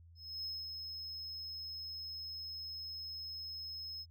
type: tone with ADSR envelope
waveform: triangle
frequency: 5170 Hz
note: E8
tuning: 34 cents flat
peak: -37 dBFS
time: 0.15-4.06 s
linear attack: 290 ms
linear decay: 220 ms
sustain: -4 dB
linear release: 49 ms
effects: added 84 Hz sine -56 dBFS peak until 4.1 s